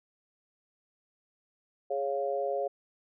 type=chord; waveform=sine; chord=Db major; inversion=second; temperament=equal; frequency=415.3 / 554.4 / 698.5 Hz; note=Ab4 / Db5 / F5; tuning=0 / 0 / 0 cents; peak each=-34 / -31 / -34 dBFS; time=1.9-2.68 s; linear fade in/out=10 ms; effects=none